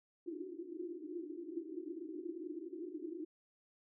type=band-pass noise; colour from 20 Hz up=pink; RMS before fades=-45 dBFS; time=0.26-3.25 s; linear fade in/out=5 ms; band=310 to 360 Hz; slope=96 dB/octave; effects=none